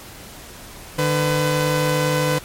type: tone pair together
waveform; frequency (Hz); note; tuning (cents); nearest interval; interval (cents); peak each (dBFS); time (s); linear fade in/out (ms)
sawtooth; 150.19 / 503; D3 / B4; +39 / +32; octave + major sixth; 2093; -16; 0.98-2.39; 10
effects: pink hiss -39 dBFS RMS until 2.44 s + MP3 64 kbps